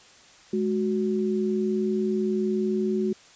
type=tone pair together; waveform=sine; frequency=211 / 370 Hz; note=G#3 / F#4; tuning=+28 / 0 cents; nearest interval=minor seventh; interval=972 cents; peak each=-25 dBFS; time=0.53-3.13 s; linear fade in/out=5 ms; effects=white hiss -52 dBFS RMS until 3.35 s + resampled to 16000 Hz